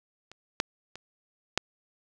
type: clicks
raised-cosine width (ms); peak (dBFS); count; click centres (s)
0.2; -29 / -7 / -24 / -6; 4; 0.316 / 0.601 / 0.956 / 1.576
effects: none